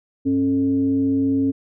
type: tone with frequency modulation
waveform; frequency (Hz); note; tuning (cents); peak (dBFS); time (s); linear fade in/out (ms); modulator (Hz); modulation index
sine; 272.3; C#4; -31; -16; 0.25-1.52; 20; 170; 0.42
effects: none